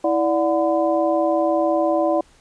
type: tone cluster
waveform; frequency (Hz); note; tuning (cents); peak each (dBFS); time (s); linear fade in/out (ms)
sine; 326.5 / 585 / 731 / 1012; E4 / D5 / F#5 / B5; -17 / -7 / -21 / +42; -21 / -19 / -23 / -28; 0.04-2.21; 5
effects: pink hiss -54 dBFS RMS until 2.4 s + resampled to 22050 Hz